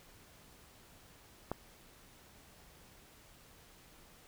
click, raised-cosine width 1 ms, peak -21 dBFS, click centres 1.516 s, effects pink hiss -60 dBFS RMS until 4.27 s

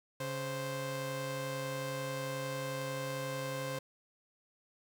sawtooth tone pair together, 138.59 / 523.2 Hz, C#3 / C5, 0 / 0 cents, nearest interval octave + major seventh, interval 2300 cents, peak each -36 / -34 dBFS, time 0.2-3.79 s, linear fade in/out 5 ms, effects none

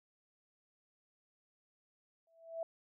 sine tone with exponential growth, 659.3 Hz, E5, in tune, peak -34 dBFS, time 2.27-2.63 s, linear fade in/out 2 ms, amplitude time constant 78 ms, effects none

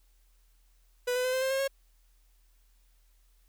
45% pulse tone with pitch steps, 493.9 / 502.2 / 510.7 / 519.4 / 528.1 / 537 / 546.1 Hz, B4 / B4 / C5 / C5 / C5 / C5 / C#5, 0 / +29 / -42 / -13 / +16 / +45 / -26 cents, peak -27 dBFS, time 1.07-1.679 s, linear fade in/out 10 ms, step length 87 ms, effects added 41 Hz sine -61 dBFS peak until 3.48 s + white hiss -72 dBFS RMS until 3.48 s

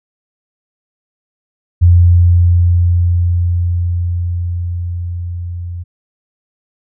sine tone with level ramp, 87.31 Hz, F2, in tune, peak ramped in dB -3 to -21 dBFS, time 1.81-5.84 s, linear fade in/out 20 ms, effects none

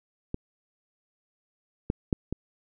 clicks, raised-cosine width 3 ms, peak -17 / -12 / -10 / -17 dBFS, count 4, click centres 0.344 / 1.901 / 2.128 / 2.326 s, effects none

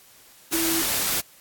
sine tone in noise, 329.6 Hz, E4, in tune, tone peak -24 dBFS, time 0.53-0.82 s, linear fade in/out 10 ms, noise white, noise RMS -24 dBFS, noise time 0.52-1.21 s, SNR -3 dB, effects white hiss -52 dBFS RMS until 1.4 s + AAC 64 kbps

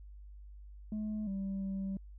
sine tone with pitch steps, 213.7 / 194.6 / 193.5 Hz, G#3 / G3 / G3, +50 / -12 / -22 cents, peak -32 dBFS, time 0.92-1.97 s, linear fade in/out 2 ms, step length 350 ms, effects tanh soft clip ceiling -33 dBFS + added 50 Hz sine -48 dBFS peak until 2.18 s

